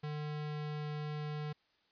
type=tone; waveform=square; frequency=150.1 Hz; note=D3; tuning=38 cents sharp; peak=-38 dBFS; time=0.03-1.53 s; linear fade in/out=10 ms; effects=white hiss -73 dBFS RMS until 1.91 s + resampled to 11025 Hz